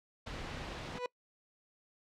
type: noise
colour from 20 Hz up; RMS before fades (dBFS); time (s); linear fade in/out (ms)
pink; -42; 0.26-0.99; 10
type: tone with exponential growth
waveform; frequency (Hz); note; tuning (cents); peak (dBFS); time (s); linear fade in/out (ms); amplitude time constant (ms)
30% pulse; 493.9; B4; 0; -29; 0.83-1.06; 2; 49
effects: noise-tail reverb RT60 0.1 s tail -24 dB re dry + low-pass 4000 Hz 12 dB/octave